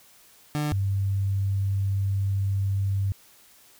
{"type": "tone pair in turn", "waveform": ["30% pulse", "sine"], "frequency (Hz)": [149.2, 98.12], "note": ["D3", "G2"], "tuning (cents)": [28, 2], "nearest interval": "perfect fifth", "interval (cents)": 726, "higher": "first", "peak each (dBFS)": -22, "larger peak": "neither", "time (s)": [[0.55, 0.72], [0.72, 3.12]], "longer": "second", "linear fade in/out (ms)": 0, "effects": ["white hiss -55 dBFS RMS until 3.79 s"]}